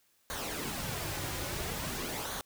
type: noise with flanger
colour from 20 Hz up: pink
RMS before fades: -37 dBFS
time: 0.3-2.41 s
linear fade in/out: 0 ms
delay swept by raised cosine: 0.38 to 4.58 ms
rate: 0.49 Hz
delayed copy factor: -0.55
effects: white hiss -70 dBFS RMS until 2.45 s